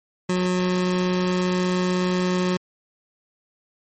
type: tone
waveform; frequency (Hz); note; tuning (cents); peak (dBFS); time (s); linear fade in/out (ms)
25% pulse; 181.8; F#3; -30; -16; 0.29-2.57; 5
effects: MP3 32 kbps